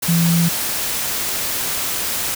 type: tone in noise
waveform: sine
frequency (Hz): 168.6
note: E3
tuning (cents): +39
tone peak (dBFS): -13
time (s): 0.08-0.49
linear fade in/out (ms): 10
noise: white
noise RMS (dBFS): -22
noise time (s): 0.02-2.35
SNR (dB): +6
effects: none